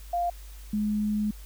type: tone pair in turn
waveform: sine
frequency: 698.5 / 210.6 Hz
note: F5 / G#3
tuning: 0 / +24 cents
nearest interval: octave + major sixth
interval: 2076 cents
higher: first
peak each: -24 dBFS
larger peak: neither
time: 0.13-0.3 / 0.73-1.31 s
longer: second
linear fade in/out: 5 ms
effects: added 50 Hz sine -41 dBFS peak until 1.45 s + white hiss -53 dBFS RMS until 1.45 s